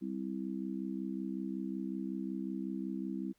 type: harmonic tone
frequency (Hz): 65.41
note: C2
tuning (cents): 0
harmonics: 3 / 4 / 5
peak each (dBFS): -39 / -40 / -41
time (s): 0.01-3.33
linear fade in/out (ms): 20
effects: pink hiss -75 dBFS RMS until 3.38 s